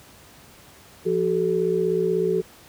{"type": "tone cluster", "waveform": "sine", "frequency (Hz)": [173.4, 377.9, 434.2], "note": ["F3", "F#4", "A4"], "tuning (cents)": [-12, 37, -23], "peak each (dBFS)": [-28, -22, -23], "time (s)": [1.05, 2.42], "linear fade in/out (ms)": 20, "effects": ["pink hiss -49 dBFS RMS until 2.68 s", "high-pass 60 Hz 12 dB/octave"]}